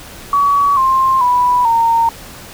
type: tone with pitch steps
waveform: sine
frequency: 1132 / 1056.2 / 985.5 / 919.5 Hz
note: C#6 / C6 / B5 / A#5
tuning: +36 / +16 / -4 / -24 cents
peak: -9 dBFS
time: 0.33-2.09 s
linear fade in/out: 2 ms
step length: 440 ms
effects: pink hiss -34 dBFS RMS until 2.53 s